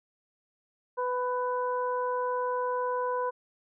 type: harmonic tone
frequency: 498 Hz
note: B4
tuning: 14 cents sharp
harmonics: 1 / 2 / 3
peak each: -30 / -30 / -41 dBFS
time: 0.97-3.31 s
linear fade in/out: 20 ms
effects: none